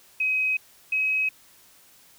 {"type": "tone pair in turn", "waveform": "sine", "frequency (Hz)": [2531, 2546], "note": ["D#7", "D#7"], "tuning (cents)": [29, 39], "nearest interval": "unison", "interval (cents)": 10, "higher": "second", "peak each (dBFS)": [-21, -21], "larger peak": "neither", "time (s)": [[0.2, 0.57], [0.92, 1.29]], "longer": "neither", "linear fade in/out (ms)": 5, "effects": ["white hiss -55 dBFS RMS until 2.18 s"]}